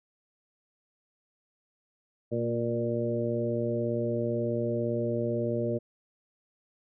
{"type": "harmonic tone with a mistuned harmonic", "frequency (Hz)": 118, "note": "A#2", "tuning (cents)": 22, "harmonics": [1, 2, 3, 4, 5], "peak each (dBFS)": [-33, -33, -33, -33, -33], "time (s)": [2.31, 5.79], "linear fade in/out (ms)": 20, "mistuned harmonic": 2, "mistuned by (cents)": -23, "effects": []}